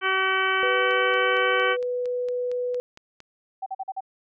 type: harmonic tone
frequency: 380.7 Hz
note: F#4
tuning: 49 cents sharp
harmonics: 1 / 2 / 3 / 4 / 5 / 6 / 7 / 8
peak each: -29 / -33 / -26 / -25 / -32 / -28 / -38 / -31 dBFS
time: 0.01-1.77 s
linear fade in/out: 50 ms
type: tone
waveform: sine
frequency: 493.9 Hz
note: B4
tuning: in tune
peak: -24 dBFS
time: 0.63-2.8 s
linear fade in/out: 0 ms
type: click train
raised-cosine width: 0.2 ms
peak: -27 dBFS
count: 11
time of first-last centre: 0.91-3.204 s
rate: 4.36 Hz
type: tone bursts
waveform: sine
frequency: 768 Hz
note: G5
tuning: 36 cents flat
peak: -27 dBFS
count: 5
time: 3.62-4.007 s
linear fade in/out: 10 ms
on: 43 ms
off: 43 ms
effects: none